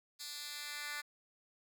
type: tone with high-pass filter sweep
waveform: 10% pulse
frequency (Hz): 293.7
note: D4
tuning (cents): 0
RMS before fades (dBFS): -44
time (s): 0.19-1.02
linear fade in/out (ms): 20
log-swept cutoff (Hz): 4400 to 1800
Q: 1.4
effects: none